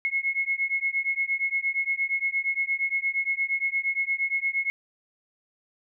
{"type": "beating tone pair", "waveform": "sine", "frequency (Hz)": [2171, 2179.6], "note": ["C#7", "C#7"], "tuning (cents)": [-37, -30], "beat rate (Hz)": 8.6, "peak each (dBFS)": -27, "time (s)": [0.05, 4.7], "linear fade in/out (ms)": 0, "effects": []}